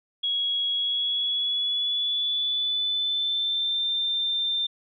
sine tone with pitch glide, 3325 to 3584 Hz, G#7 to A7, +1 to +31 cents, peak -23 dBFS, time 0.23-4.67 s, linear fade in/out 10 ms, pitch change +130 cents, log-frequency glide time 0.71-3.87 s, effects none

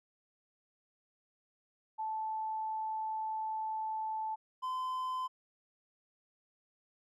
sine / triangle tone pair in turn, 875 / 1024.7 Hz, A5 / C6, -10 / -36 cents, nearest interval minor third, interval 274 cents, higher second, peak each -34 / -32 dBFS, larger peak second, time 1.98-4.36 / 4.62-5.28 s, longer first, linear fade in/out 20 ms, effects none

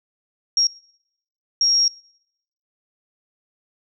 sine tone bursts at uneven times, 5588 Hz, F8, in tune, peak -14 dBFS, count 2, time 0.57-0.67 / 1.61-1.88 s, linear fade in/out 2 ms, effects noise-tail reverb RT60 0.8 s tail -25 dB re dry

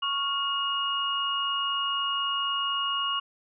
sine tone cluster, 1109 / 1402 / 2865 Hz, C#6 / F6 / F7, 0 / +6 / +44 cents, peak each -29 / -37 / -28 dBFS, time 0.02-3.2 s, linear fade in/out 10 ms, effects none

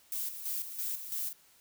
violet noise with tremolo, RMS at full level -35 dBFS, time 0.12-1.33 s, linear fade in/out 2 ms, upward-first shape square, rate 3 Hz, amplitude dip 60%, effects white hiss -63 dBFS RMS until 1.6 s

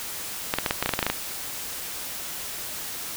clicks, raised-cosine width 0.3 ms, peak -6 dBFS, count 12, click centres 0.539 / 0.586 / 0.662 / 0.709 / 0.826 / 0.86 / 0.892 / 0.937 / 0.991 / 1.028 / 1.066 / 1.1 s, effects white hiss -34 dBFS RMS until 3.16 s

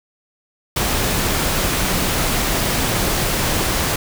sine tone in noise, 186.4 Hz, F#3, 13 cents sharp, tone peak -27 dBFS, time 1.77-2.07 s, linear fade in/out 5 ms, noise pink, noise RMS -19 dBFS, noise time 0.76-3.96 s, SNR -11 dB, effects none

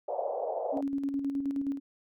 pink band-pass noise, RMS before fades -33 dBFS, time 0.08-0.81 s, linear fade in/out 5 ms, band 500 to 760 Hz, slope 48 dB/octave
sine tone with tremolo, 277.7 Hz, C#4, 3 cents sharp, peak -27 dBFS, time 0.72-1.8 s, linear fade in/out 50 ms, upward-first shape square, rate 9.5 Hz, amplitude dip 45%
effects none

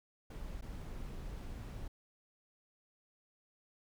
brown noise with dropouts, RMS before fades -44 dBFS, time 0.3-1.88 s, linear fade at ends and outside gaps 5 ms, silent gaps 0.611-0.622 s, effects none

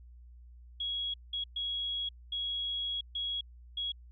sine tone bursts at uneven times, 3322 Hz, G#7, in tune, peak -32 dBFS, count 6, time 0.8-1.14 / 1.33-1.44 / 1.56-2.09 / 2.32-3.01 / 3.15-3.41 / 3.77-3.92 s, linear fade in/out 5 ms, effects added 60 Hz sine -50 dBFS peak until 4.11 s

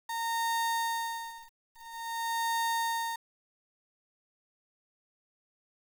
35% pulse tone with tremolo, 920 Hz, A#5, 23 cents flat, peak -26 dBFS, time 0.09-3.16 s, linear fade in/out 5 ms, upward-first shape sine, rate 0.49 Hz, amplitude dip 100%, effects 9-bit

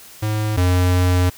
square tone pair in turn, 107.2 / 90.14 Hz, A2 / F#2, -45 / -45 cents, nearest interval minor third, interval 300 cents, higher first, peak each -19 / -14 dBFS, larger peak second, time 0.22-0.57 / 0.57-1.3 s, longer second, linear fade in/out 10 ms, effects white hiss -42 dBFS RMS until 1.37 s

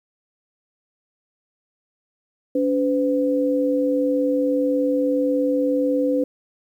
sine tone pair together, 284.6 / 506.3 Hz, C#4 / B4, +46 / +43 cents, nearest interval minor seventh, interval 997 cents, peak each -20 dBFS, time 2.55-6.24 s, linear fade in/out 5 ms, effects 9-bit

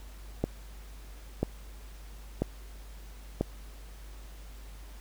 click train, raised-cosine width 2 ms, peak -13 dBFS, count 4, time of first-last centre 0.44-3.41 s, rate 1.01 Hz, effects added 50 Hz sine -44 dBFS peak until 5 s + pink hiss -55 dBFS RMS until 5 s

